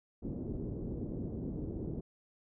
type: low-pass noise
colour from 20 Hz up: white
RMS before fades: -39 dBFS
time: 0.22-2.01 s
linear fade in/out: 10 ms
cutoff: 350 Hz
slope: 24 dB/octave
effects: none